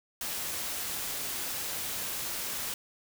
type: noise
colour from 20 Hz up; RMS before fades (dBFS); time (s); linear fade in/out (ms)
white; -35; 0.21-2.74; 2
effects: none